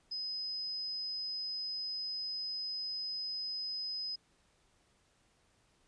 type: tone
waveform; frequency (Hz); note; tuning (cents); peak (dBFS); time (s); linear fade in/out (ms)
sine; 5040; D#8; +21; -36; 0.11-4.16; 10
effects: pink hiss -71 dBFS RMS until 5.87 s + resampled to 22050 Hz